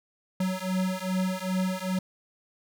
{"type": "beating tone pair", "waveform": "square", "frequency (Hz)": [185, 187.5], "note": ["F#3", "F#3"], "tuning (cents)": [0, 23], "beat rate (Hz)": 2.5, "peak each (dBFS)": -30, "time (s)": [0.4, 1.99], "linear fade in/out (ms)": 5, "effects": []}